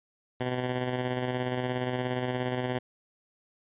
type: tone with tremolo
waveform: 10% pulse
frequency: 125.8 Hz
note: B2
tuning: 32 cents sharp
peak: -19 dBFS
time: 0.4-2.79 s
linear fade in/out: 10 ms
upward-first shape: square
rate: 17 Hz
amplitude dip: 30%
effects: resampled to 8000 Hz